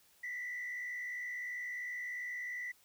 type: tone with frequency modulation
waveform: sine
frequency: 1975.5 Hz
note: B6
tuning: in tune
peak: -37 dBFS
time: 0.23-2.72 s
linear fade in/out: 10 ms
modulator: 62.9 Hz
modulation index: 0.82
effects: tanh soft clip ceiling -35 dBFS + white hiss -67 dBFS RMS until 2.84 s